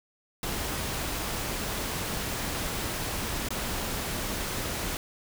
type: noise with dropouts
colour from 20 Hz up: pink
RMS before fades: -32 dBFS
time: 0.43-4.97 s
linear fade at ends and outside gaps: 1 ms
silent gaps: 3.487-3.505 s
effects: none